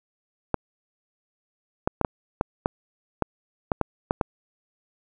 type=clicks; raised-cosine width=1 ms; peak=-7 dBFS; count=11; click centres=0.543 / 1.875 / 2.013 / 2.048 / 2.411 / 2.659 / 3.223 / 3.718 / 3.813 / 4.109 / 4.212 s; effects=none